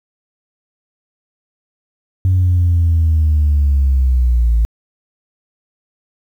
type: linear sweep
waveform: sine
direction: down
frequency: 93.7 to 55 Hz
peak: -8 dBFS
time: 2.25-4.65 s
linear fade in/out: 0 ms
effects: tanh soft clip ceiling -7 dBFS + 8-bit